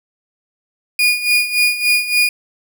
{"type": "tone with tremolo", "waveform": "35% pulse", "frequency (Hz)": 2446, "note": "D#7", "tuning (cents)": -30, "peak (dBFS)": -8, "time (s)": [0.99, 2.29], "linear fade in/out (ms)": 2, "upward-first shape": "sine", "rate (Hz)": 3.5, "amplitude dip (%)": 75, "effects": []}